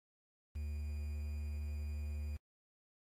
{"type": "tone with quantisation", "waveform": "triangle", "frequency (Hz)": 74.1, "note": "D2", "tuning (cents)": 16, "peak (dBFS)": -36, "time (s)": [0.55, 2.37], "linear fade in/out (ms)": 10, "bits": 10, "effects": ["AAC 48 kbps"]}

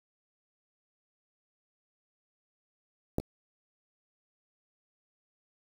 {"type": "clicks", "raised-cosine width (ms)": 2, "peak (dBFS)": [-14, -26], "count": 2, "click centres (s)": [3.184, 3.2], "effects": ["7-bit"]}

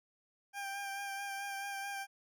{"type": "tone with vibrato", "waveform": "20% pulse", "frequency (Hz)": 794, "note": "G5", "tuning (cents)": 22, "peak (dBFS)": -34, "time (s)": [0.53, 2.07], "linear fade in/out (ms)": 50, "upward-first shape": "sine", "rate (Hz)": 4.6, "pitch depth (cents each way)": 21, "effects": []}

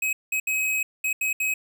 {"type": "tone bursts at uneven times", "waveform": "square", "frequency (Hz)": 2543, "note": "D#7", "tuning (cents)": 37, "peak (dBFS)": -23, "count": 6, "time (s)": [[0.02, 0.13], [0.32, 0.4], [0.47, 0.83], [1.04, 1.13], [1.21, 1.33], [1.4, 1.54]], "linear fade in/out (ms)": 5, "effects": []}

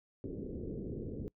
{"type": "low-pass noise", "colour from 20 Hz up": "white", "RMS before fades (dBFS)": -41, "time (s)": [0.24, 1.28], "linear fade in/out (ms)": 0, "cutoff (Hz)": 450, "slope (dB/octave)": 48, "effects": ["noise-tail reverb RT60 0.1 s tail -25 dB re dry"]}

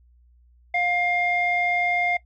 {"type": "tone with low-pass filter", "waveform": "square", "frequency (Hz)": 706, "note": "F5", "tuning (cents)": 19, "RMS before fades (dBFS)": -23, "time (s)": [0.74, 2.17], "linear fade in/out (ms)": 5, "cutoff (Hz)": 2200, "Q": 4, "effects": ["noise-tail reverb RT60 0.1 s tail -18 dB re dry", "added 60 Hz sine -53 dBFS peak until 2.25 s"]}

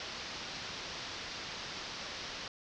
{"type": "low-pass noise", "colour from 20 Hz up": "white", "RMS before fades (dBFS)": -43, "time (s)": [0, 2.48], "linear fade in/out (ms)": 2, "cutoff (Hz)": 5600, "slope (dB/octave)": 48, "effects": []}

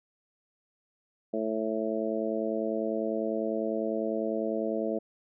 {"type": "harmonic tone", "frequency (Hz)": 110, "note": "A2", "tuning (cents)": 0, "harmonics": [2, 3, 4, 5, 6], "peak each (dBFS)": [-34, -34, -34, -34, -34], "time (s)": [1.33, 4.99], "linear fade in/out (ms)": 10, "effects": []}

